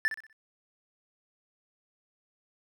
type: tone with echo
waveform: triangle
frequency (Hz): 1760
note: A6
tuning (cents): 0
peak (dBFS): -21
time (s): 0.05-0.08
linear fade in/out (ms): 0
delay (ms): 62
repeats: 4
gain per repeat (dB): -9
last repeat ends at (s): 0.328
effects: none